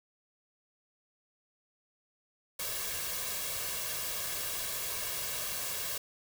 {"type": "noise with comb filter", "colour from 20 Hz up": "white", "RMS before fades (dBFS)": -36, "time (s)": [2.59, 5.98], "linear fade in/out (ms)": 5, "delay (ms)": 1.8, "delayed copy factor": 0.65, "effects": []}